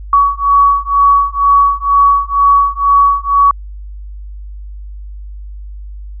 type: beating tone pair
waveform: sine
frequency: 1127 / 1129.1 Hz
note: C#6 / C#6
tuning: +28 / +32 cents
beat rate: 2.1 Hz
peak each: -10 dBFS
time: 0.13-3.51 s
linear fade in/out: 2 ms
effects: added 50 Hz sine -25 dBFS peak until 6.2 s